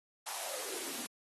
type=noise with high-pass filter sweep; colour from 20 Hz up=white; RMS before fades=-40 dBFS; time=0.26-1.07 s; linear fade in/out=10 ms; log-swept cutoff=890 to 220 Hz; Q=5.3; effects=AAC 32 kbps